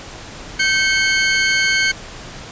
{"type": "tone pair together", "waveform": "sawtooth", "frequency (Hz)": [1549.3, 2191], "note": ["G6", "C#7"], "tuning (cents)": [-21, -21], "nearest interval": "tritone", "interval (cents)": 600, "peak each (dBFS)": -13, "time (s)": [0.59, 1.92], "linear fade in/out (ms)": 10, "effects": ["pink hiss -34 dBFS RMS until 2.51 s", "resampled to 16000 Hz"]}